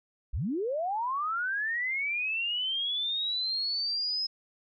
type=linear sweep; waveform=sine; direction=up; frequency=34.99 to 5150 Hz; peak=-28 dBFS; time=0.33-4.27 s; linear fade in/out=10 ms; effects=none